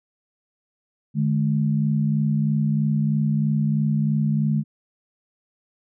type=tone pair together; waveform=sine; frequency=150 / 213.1 Hz; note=D3 / G#3; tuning=+37 / +45 cents; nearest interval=tritone; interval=608 cents; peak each=-20 / -22 dBFS; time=1.14-4.64 s; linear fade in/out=50 ms; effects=none